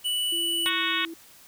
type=tone; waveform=square; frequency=2960 Hz; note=F#7; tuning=in tune; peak=-25 dBFS; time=0.04-0.7 s; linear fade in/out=20 ms
type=tone with pitch glide; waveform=sine; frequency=337.7 to 330.2 Hz; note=E4 to E4; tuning=+42 to +3 cents; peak=-35 dBFS; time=0.32-1.14 s; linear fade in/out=5 ms; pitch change=-39 cents; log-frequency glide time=0.5-0.93 s
type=harmonic tone; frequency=370 Hz; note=F#4; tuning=in tune; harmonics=3 / 4 / 5 / 6 / 7 / 8 / 9 / 10; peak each=-32 / -32 / -32 / -32 / -32 / -32 / -32 / -32 dBFS; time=0.66-1.05 s; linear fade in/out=0 ms
effects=white hiss -52 dBFS RMS until 1.47 s